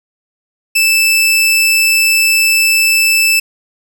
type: tone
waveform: sawtooth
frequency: 2637 Hz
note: E7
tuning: in tune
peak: -5 dBFS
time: 0.75-3.4 s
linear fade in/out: 10 ms
effects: none